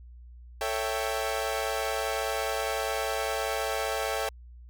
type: chord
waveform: sawtooth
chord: A dominant seventh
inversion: none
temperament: equal with one note detuned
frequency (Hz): 442.8 / 554.4 / 659.3 / 784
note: A4 / C#5 / E5 / G5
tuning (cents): +11 / 0 / 0 / 0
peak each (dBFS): -30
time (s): 0.61-4.29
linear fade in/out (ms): 2
effects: added 60 Hz sine -45 dBFS peak until 4.69 s